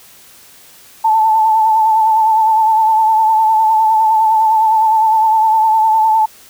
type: tone with vibrato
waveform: sine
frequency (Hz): 879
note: A5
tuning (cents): -2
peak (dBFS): -8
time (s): 1.04-6.26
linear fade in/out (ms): 10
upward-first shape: triangle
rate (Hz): 9.8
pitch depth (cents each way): 45
effects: white hiss -42 dBFS RMS until 6.49 s